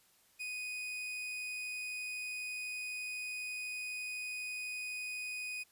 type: tone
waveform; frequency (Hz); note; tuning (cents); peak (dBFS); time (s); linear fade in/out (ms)
40% pulse; 2489; D#7; 0; -38; 0.39-5.64; 20
effects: white hiss -68 dBFS RMS until 5.71 s + resampled to 32000 Hz